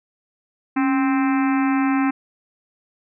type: harmonic tone with a mistuned harmonic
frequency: 261.6 Hz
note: C4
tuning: in tune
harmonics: 1 / 3 / 4 / 5 / 6 / 7 / 8 / 9 / 10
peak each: -17 / -27 / -29 / -31 / -33 / -34 / -35 / -36 / -37 dBFS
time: 0.76-2.11 s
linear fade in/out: 10 ms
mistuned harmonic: 1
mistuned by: +78 cents
effects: none